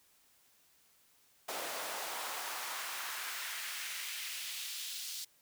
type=noise with high-pass filter sweep; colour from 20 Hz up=pink; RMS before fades=-41 dBFS; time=1.48-5.25 s; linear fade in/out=10 ms; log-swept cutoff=520 to 4300 Hz; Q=1.4; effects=white hiss -68 dBFS RMS until 5.41 s